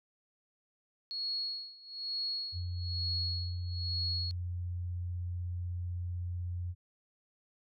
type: tone with tremolo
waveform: sine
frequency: 4330 Hz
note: C#8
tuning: 41 cents flat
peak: -32 dBFS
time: 1.11-4.31 s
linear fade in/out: 0 ms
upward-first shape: sine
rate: 1.1 Hz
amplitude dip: 90%
type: tone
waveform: sine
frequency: 88.4 Hz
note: F2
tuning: 22 cents sharp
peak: -34 dBFS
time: 2.52-6.75 s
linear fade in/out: 50 ms
effects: none